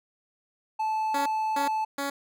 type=tone; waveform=triangle; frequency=872 Hz; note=A5; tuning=16 cents flat; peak=-23 dBFS; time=0.79-1.85 s; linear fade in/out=10 ms
type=tone bursts; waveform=10% pulse; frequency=280.1 Hz; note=C#4; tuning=18 cents sharp; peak=-20 dBFS; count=3; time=1.14-2.1 s; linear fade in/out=5 ms; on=120 ms; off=300 ms
effects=none